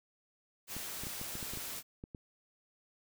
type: noise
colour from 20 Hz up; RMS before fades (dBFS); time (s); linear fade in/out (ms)
white; -42; 0.67-1.83; 50
type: clicks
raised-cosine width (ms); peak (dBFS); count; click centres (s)
3; -31; 10; 0.766 / 1.036 / 1.069 / 1.214 / 1.354 / 1.428 / 1.536 / 1.573 / 2.039 / 2.148
effects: none